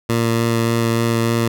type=tone with vibrato; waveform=15% pulse; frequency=115.6 Hz; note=A#2; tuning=14 cents flat; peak=-9 dBFS; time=0.09-1.48 s; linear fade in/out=5 ms; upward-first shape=sine; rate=3.4 Hz; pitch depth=11 cents each way; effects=none